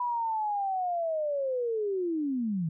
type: linear sweep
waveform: sine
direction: down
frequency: 987.8 to 153.1 Hz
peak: -27 dBFS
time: 0-2.69 s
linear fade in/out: 5 ms
effects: none